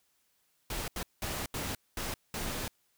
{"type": "noise bursts at uneven times", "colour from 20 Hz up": "pink", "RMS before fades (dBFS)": -36, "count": 6, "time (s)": [[0.7, 0.88], [0.96, 1.03], [1.22, 1.46], [1.54, 1.75], [1.97, 2.14], [2.34, 2.68]], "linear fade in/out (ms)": 2, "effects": ["white hiss -73 dBFS RMS until 2.97 s"]}